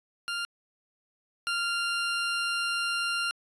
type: tone pair in turn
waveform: 20% pulse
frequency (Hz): 1396.9 / 1391.8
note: F6 / F6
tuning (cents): 0 / -6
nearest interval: unison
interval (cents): 6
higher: first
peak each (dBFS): -25 / -22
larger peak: second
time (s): 0.28-0.45 / 1.47-3.31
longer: second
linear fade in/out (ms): 0
effects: resampled to 22050 Hz